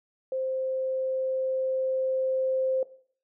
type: tone with level ramp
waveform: sine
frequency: 523.3 Hz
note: C5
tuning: in tune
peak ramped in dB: -27 to -23 dBFS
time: 0.32-2.83 s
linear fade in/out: 2 ms
effects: noise-tail reverb RT60 0.5 s tail -17 dB re dry